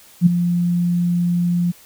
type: tone with ADSR envelope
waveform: sine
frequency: 174.61 Hz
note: F3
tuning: in tune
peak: -5 dBFS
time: 0.21-1.72 s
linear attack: 53 ms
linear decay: 11 ms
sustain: -10 dB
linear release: 17 ms
effects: white hiss -47 dBFS RMS until 1.85 s